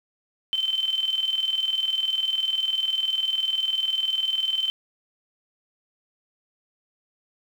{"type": "tone with tremolo", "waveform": "sine", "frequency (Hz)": 3083, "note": "G7", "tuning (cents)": -29, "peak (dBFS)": -20, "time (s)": [0.53, 4.7], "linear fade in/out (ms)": 0, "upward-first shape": "square", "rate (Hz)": 20, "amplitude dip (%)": 60, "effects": ["8-bit"]}